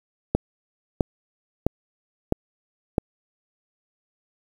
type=click train; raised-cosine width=2 ms; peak=-5 dBFS; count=5; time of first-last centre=0.35-2.982 s; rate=1.52 Hz; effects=7-bit